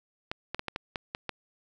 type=clicks; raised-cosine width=0.3 ms; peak=-16 dBFS; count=8; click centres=0.315 / 0.546 / 0.594 / 0.683 / 0.761 / 0.958 / 1.149 / 1.293 s; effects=none